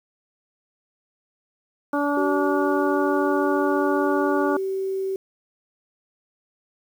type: harmonic tone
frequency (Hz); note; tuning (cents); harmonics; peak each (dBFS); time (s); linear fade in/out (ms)
288.2; D4; -33; 1 / 2 / 3 / 4 / 5; -23 / -26 / -28 / -29 / -30; 1.93-4.57; 5
type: tone with pitch glide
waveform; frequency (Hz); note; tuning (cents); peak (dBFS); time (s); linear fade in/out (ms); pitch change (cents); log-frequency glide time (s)
sine; 380 to 384.2; F#4 to G4; +46 to -35; -23; 2.17-5.16; 2; +19; 2.28-4.23
effects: 8-bit